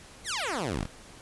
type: exponential sweep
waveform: 10% pulse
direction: down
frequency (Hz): 2248 to 30.87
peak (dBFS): -21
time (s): 0.24-0.88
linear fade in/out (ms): 50
effects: pink hiss -50 dBFS RMS until 1.21 s + resampled to 24000 Hz